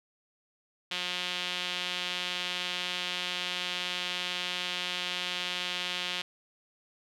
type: tone with band-pass filter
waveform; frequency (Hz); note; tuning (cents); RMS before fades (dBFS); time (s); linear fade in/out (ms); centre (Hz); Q
sawtooth; 179.4; F3; +47; -34; 0.91-6.22; 5; 3200; 2.6
effects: none